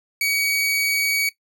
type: tone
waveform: sawtooth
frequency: 2259 Hz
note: C#7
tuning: 32 cents sharp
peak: -16 dBFS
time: 0.21-1.29 s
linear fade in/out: 2 ms
effects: noise-tail reverb RT60 0.1 s tail -17 dB re dry